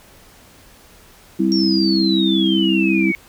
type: harmonic tone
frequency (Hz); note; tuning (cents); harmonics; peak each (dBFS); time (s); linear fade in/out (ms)
65.41; C2; 0; 3 / 4 / 5; -18 / -21 / -17; 1.39-3.12; 10
type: exponential sweep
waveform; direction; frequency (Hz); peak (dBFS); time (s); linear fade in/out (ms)
sine; down; 5588 to 2200; -20; 1.52-3.15; 0
effects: pink hiss -47 dBFS RMS until 3.28 s